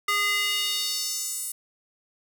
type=tone with high-pass filter sweep; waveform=square; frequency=409.7 Hz; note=G#4; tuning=24 cents flat; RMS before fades=-27 dBFS; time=0.08-1.52 s; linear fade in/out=5 ms; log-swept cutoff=1500 to 9700 Hz; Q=2.2; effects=none